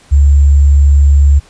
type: tone with sample-and-hold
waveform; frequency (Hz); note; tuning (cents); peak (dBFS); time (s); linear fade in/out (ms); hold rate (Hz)
sine; 70.8; C#2; +37; -3; 0.11-1.4; 20; 7350
effects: pink hiss -44 dBFS RMS until 1.49 s + resampled to 22050 Hz